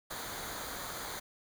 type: noise with comb filter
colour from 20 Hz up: pink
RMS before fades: -41 dBFS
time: 0.1-1.2 s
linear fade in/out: 10 ms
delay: 0.37 ms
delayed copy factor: -0.65
effects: none